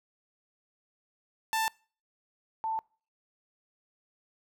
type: tone pair in turn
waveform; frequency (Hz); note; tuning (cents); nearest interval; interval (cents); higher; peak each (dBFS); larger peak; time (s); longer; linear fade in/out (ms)
sawtooth / sine; 887 / 887; A5 / A5; +14 / +14; unison; 0; neither; -23 / -29; first; 1.53-1.68 / 2.64-2.79; neither; 0
effects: noise-tail reverb RT60 0.4 s tail -25 dB re dry